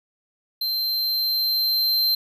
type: tone with level ramp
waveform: square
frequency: 4127 Hz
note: C8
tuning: 25 cents flat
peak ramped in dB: -23 to -18 dBFS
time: 0.61-2.15 s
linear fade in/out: 5 ms
effects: none